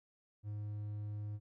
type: tone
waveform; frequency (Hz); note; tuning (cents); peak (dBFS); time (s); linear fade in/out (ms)
triangle; 104.5; G#2; +11; -37; 0.43-1.4; 50
effects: none